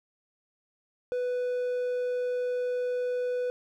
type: tone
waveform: triangle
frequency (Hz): 495.6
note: B4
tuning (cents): +6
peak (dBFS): -25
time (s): 1.12-3.5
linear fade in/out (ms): 0
effects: none

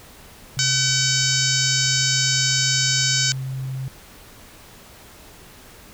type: tone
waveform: sine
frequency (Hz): 132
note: C3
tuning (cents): +16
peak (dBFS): -25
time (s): 0.57-3.88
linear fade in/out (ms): 0
type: harmonic tone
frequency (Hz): 760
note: F#5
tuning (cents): +46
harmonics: 2 / 3 / 4 / 5 / 6 / 7 / 8 / 9 / 10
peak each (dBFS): -27 / -30 / -28 / -28 / -25 / -25 / -26 / -26 / -29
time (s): 0.59-3.32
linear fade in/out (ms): 0
effects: pink hiss -45 dBFS RMS until 5.93 s

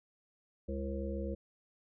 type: harmonic tone with a mistuned harmonic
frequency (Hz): 67.5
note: C#2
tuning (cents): -45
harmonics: 1 / 3 / 5 / 7 / 8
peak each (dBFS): -38 / -41 / -43 / -44 / -43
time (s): 0.68-1.35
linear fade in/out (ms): 10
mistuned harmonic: 1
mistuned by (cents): +79
effects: none

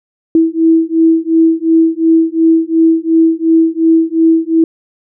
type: beating tone pair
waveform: sine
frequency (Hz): 324.6 / 327.4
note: E4 / E4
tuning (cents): -27 / -12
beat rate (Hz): 2.8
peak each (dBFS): -10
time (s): 0.35-4.64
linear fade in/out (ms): 2
effects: none

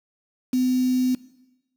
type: tone with quantisation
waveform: sine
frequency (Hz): 254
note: B3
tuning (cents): +49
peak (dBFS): -18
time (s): 0.53-1.15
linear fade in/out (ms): 5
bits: 6
effects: noise-tail reverb RT60 1.0 s tail -19 dB re dry

